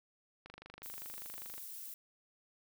click train, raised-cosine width 0.3 ms, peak -34 dBFS, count 29, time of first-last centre 0.46-1.58 s, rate 25 Hz
violet noise, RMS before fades -47 dBFS, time 0.83-1.94 s, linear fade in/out 2 ms
effects none

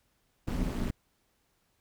brown noise with amplitude modulation, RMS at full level -27 dBFS, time 0.47-0.91 s, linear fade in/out 10 ms, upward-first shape sine, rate 214 Hz, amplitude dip 100%, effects pink hiss -73 dBFS RMS until 1.8 s

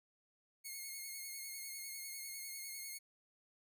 5% pulse tone with vibrato, 2168 Hz, C#7, 39 cents flat, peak -35 dBFS, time 0.64-2.99 s, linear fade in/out 20 ms, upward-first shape sine, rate 10 Hz, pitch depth 39 cents each way, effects none

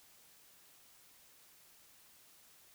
silence, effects white hiss -63 dBFS RMS until 2.74 s

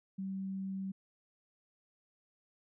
sine tone, 192.3 Hz, G3, 33 cents flat, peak -36 dBFS, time 0.18-0.92 s, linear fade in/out 10 ms, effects none

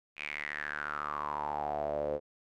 sawtooth tone with band-pass filter sweep, 74.1 Hz, D2, 16 cents sharp, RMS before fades -36 dBFS, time 0.16-2.2 s, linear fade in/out 50 ms, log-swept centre 2500 to 500 Hz, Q 7.7, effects none

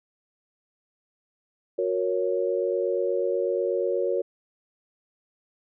sine chord, F# major, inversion none, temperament equal with one note detuned, 365.1 / 466.2 / 554.4 Hz, F#4 / A#4 / C#5, -23 / 0 / 0 cents, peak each -27 dBFS, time 1.78-4.22 s, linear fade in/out 10 ms, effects none

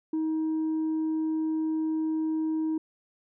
sine tone, 316.1 Hz, D#4, 27 cents sharp, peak -23 dBFS, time 0.13-2.78 s, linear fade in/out 5 ms, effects tanh soft clip ceiling -24 dBFS

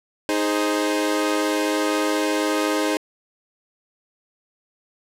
sawtooth chord, Ab major, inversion second, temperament equal, 311.1 / 415.3 / 523.3 Hz, Eb4 / Ab4 / C5, 0 / 0 / 0 cents, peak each -18 / -22 / -22 dBFS, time 0.29-2.97 s, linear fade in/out 0 ms, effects low-pass 12000 Hz 12 dB/octave

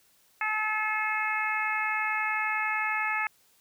harmonic tone, 431.1 Hz, A4, 35 cents flat, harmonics 2 / 3 / 4 / 5 / 6, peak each -33 / -33 / -32 / -31 / -35 dBFS, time 0.41-3.27 s, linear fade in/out 2 ms, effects white hiss -64 dBFS RMS until 3.6 s

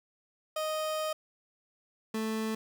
30% pulse tone pair in turn, 622.3 / 220 Hz, D#5 / A3, 0 / 0 cents, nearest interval octave + tritone, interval 1800 cents, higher first, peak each -28 dBFS, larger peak neither, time 0.56-1.13 / 2.14-2.55 s, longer first, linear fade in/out 5 ms, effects 11-bit

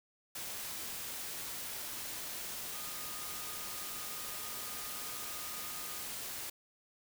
sine tone in noise, 1233 Hz, D#6, 16 cents flat, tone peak -52 dBFS, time 2.74-6.04 s, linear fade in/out 5 ms, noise white, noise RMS -42 dBFS, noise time 0.35-6.5 s, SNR -13 dB, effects none

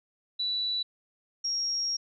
sine tone pair in turn, 3951 / 5588 Hz, B7 / F8, 0 / 0 cents, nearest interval tritone, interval 600 cents, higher second, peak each -27 dBFS, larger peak neither, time 0.39-0.83 / 1.44-1.97 s, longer second, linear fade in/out 10 ms, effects none

